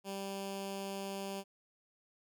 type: tone with notch filter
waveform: 10% pulse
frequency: 196 Hz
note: G3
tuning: in tune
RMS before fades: -41 dBFS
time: 0.04-1.44 s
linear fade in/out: 50 ms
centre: 1300 Hz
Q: 1.5
effects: none